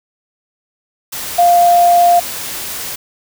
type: tone in noise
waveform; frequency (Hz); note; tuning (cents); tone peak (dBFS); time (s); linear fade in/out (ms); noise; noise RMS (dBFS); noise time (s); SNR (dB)
sine; 698.5; F5; 0; -6; 1.38-2.2; 10; white; -24; 1.12-2.96; +15
effects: none